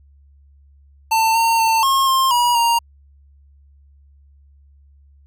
square tone with pitch steps, 894 / 913 / 898 / 1078 / 1060 / 964 / 935 Hz, A5 / A#5 / A5 / C#6 / C6 / B5 / A#5, +27 / -36 / +35 / -49 / +22 / -42 / +5 cents, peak -14 dBFS, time 1.11-2.79 s, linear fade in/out 10 ms, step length 240 ms, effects added 70 Hz sine -47 dBFS peak until 5.26 s

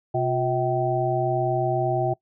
harmonic tone with a mistuned harmonic, 128.3 Hz, C3, 34 cents flat, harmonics 1 / 3 / 5 / 6, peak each -26 / -26 / -26 / -26 dBFS, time 0.14-2.14 s, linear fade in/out 10 ms, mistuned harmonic 3, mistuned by -120 cents, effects noise-tail reverb RT60 0.1 s tail -22 dB re dry

